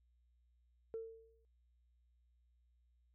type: tone with exponential decay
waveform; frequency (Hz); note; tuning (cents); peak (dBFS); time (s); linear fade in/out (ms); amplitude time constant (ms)
sine; 450.3; A4; +40; -38; 0.94-1.45; 0; 110
effects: tanh soft clip ceiling -35 dBFS + added 60 Hz sine -70 dBFS peak until 3.14 s